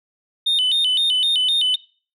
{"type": "tone with vibrato", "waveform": "sine", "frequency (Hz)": 3322, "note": "G#7", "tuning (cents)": 0, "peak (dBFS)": -13, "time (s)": [0.46, 1.76], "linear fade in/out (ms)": 10, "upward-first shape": "square", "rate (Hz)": 3.9, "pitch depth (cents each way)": 170, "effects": ["noise-tail reverb RT60 0.4 s tail -22 dB re dry", "tanh soft clip ceiling -14 dBFS"]}